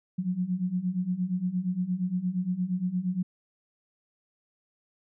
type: beating tone pair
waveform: sine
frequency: 176.6 / 185.2 Hz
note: F3 / F#3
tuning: +20 / +2 cents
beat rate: 8.6 Hz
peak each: -31 / -28 dBFS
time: 0.18-3.23 s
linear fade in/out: 10 ms
effects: none